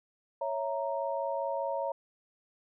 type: chord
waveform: sine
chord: A# diminished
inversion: first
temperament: equal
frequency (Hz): 554.4 / 659.3 / 932.3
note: C#5 / E5 / A#5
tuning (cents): 0 / 0 / 0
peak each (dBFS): -33 / -36 / -35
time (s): 0.41-1.92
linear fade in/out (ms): 5
effects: none

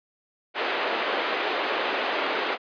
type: band-pass noise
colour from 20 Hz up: pink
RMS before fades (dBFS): -27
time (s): 0.54-2.58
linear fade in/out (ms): 50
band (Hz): 370 to 3400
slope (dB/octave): 24
effects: resampled to 11025 Hz

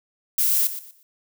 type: noise with echo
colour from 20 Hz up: violet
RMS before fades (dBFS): -20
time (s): 0.38-0.67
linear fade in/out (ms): 2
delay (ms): 120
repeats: 3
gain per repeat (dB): -12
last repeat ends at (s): 1.03
effects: none

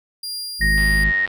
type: tone with tremolo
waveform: sawtooth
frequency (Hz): 4800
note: D8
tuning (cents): +37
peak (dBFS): -23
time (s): 0.23-1.04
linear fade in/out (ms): 5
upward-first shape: sine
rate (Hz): 2.2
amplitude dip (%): 25
type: harmonic tone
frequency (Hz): 51.91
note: G#1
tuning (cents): 0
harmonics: 1 / 2 / 3 / 4 / 5 / 7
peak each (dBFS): -18 / -34 / -27 / -29 / -42 / -40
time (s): 0.59-1.13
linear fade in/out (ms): 50
type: tone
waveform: sine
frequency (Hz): 1864.7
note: A#6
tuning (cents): 0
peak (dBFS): -16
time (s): 0.61-1.26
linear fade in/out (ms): 5
type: click train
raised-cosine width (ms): 0.3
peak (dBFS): -18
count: 48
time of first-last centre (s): 0.78-1.276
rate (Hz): 94.7
effects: none

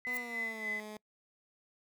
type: tone with tremolo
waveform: sine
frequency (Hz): 2019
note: B6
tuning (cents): +38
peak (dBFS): -33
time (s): 0.05-0.8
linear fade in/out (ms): 0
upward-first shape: sine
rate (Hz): 3.4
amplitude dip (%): 75
type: tone with pitch glide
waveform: 15% pulse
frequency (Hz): 244.6 to 212.9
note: B3 to G#3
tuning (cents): -16 to +43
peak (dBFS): -37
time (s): 0.07-0.97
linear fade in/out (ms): 0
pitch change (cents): -241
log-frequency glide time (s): 0.17-0.69
type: noise with exponential growth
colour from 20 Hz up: violet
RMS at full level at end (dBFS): -38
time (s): 0.08-0.17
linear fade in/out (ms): 1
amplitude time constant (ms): 18
effects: noise-tail reverb RT60 0.1 s tail -25 dB re dry

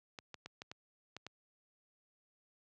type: clicks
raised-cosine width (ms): 0.2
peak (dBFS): -28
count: 7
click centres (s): 0.188 / 0.343 / 0.46 / 0.619 / 0.715 / 1.166 / 1.266
effects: high-pass 80 Hz 12 dB/octave + low-pass 7000 Hz 12 dB/octave

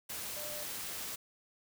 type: tone in noise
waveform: sine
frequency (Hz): 597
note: D5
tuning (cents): +28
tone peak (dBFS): -45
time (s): 0.36-0.64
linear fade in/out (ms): 10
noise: white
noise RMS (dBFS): -41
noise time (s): 0.09-1.16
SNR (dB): -7
effects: none

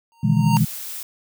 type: tone with exponential growth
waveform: square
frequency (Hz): 925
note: A#5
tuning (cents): -14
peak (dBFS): -18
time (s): 0.12-0.57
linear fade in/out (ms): 0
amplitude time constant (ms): 96
type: chord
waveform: sine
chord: E major seventh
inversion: second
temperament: equal with one note detuned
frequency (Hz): 123.47 / 152.27 / 164.81 / 207.7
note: B2 / D#3 / E3 / G#3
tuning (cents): 0 / -37 / 0 / 0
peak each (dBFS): -20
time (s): 0.23-0.65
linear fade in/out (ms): 10
type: noise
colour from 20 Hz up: blue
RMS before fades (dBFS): -32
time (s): 0.56-1.03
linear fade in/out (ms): 2
effects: none

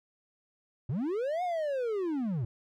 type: linear two-way sweep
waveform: triangle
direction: up then down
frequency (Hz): 104.4 to 737 to 104.4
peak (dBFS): -27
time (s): 0.89-2.45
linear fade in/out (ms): 5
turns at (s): 1.43
effects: none

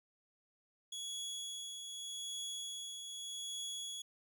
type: tone with tremolo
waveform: 25% pulse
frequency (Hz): 3359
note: G#7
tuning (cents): +19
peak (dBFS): -36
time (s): 0.92-4.02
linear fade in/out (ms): 5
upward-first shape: triangle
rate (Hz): 0.83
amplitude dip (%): 45
effects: none

